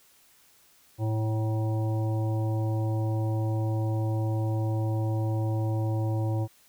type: harmonic tone with a mistuned harmonic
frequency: 110 Hz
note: A2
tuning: in tune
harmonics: 1 / 3 / 5 / 7 / 9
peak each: -25 / -34 / -38 / -41 / -45 dBFS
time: 0.98-6.48 s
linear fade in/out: 50 ms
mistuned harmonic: 9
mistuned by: -68 cents
effects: white hiss -60 dBFS RMS until 6.68 s